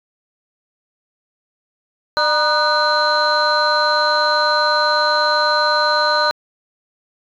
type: tone cluster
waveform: sine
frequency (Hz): 600 / 949 / 1220 / 1492 / 4104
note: D5 / A#5 / D#6 / F#6 / C8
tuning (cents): +37 / +31 / -34 / +14 / -34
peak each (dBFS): -19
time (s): 2.17-6.31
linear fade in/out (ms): 0
effects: tanh soft clip ceiling -6 dBFS